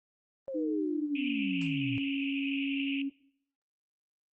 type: exponential sweep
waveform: sine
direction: down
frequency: 554.4 to 115.6 Hz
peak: -34 dBFS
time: 0.48-1.98 s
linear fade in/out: 0 ms
type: tone with pitch glide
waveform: sine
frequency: 310 to 276.2 Hz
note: D#4 to C#4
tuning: -6 to -6 cents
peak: -30 dBFS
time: 0.54-3.1 s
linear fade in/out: 20 ms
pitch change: -200 cents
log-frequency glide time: 0.76-1.44 s
type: band-pass noise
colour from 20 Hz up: pink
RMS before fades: -39 dBFS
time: 1.15-3.02 s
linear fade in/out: 5 ms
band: 2400 to 2900 Hz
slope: 96 dB/octave
type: noise with exponential decay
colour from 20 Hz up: white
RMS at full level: -43 dBFS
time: 1.61-1.79 s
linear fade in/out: 5 ms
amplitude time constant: 38 ms
effects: noise-tail reverb RT60 0.6 s tail -19 dB re dry + Opus 24 kbps